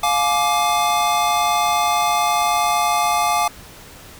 square chord, D diminished, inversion first, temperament just, 704.8 / 845.8 / 1174.7 Hz, F5 / Ab5 / D6, +16 / +31 / 0 cents, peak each -21 dBFS, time 0.03-3.48 s, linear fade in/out 5 ms, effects pink hiss -41 dBFS RMS until 4.19 s

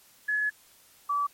sine tone pair in turn, 1700 / 1152 Hz, G#6 / D6, +40 / -34 cents, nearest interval perfect fifth, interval 674 cents, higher first, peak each -24 dBFS, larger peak neither, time 0.28-0.5 / 1.09-1.27 s, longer first, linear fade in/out 10 ms, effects white hiss -58 dBFS RMS until 1.33 s + MP3 64 kbps

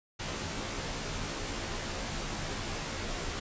pink noise with comb filter, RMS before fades -36 dBFS, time 0.19-3.4 s, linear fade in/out 10 ms, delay 16 ms, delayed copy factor -0.75, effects resampled to 16000 Hz

